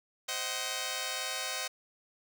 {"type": "chord", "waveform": "5% pulse", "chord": "C diminished", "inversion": "none", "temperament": "just", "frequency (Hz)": [523.3, 627.9, 753.5], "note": ["C5", "Eb5", "Gb5"], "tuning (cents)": [0, 16, 31], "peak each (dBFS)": [-27, -27, -26], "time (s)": [0.28, 1.68], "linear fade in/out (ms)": 10, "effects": []}